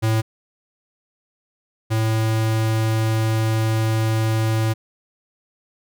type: tone pair in turn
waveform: square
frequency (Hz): 110.9 / 110.9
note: A2 / A2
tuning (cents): +14 / +14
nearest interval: unison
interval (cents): 0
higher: neither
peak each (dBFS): -17 / -18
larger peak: first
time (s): 0.02-0.22 / 1.9-4.74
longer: second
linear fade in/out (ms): 20
effects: none